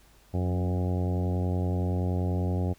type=harmonic tone with a mistuned harmonic; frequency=90.6 Hz; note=F#2; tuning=36 cents flat; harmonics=1 / 2 / 3 / 4 / 5 / 6 / 7 / 8 / 9; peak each=-26 / -32 / -36 / -38 / -40 / -42 / -43 / -44 / -45 dBFS; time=0.33-2.74 s; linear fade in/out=20 ms; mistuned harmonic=2; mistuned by=-16 cents; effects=added 50 Hz sine -60 dBFS peak until 2.78 s + pink hiss -60 dBFS RMS until 2.78 s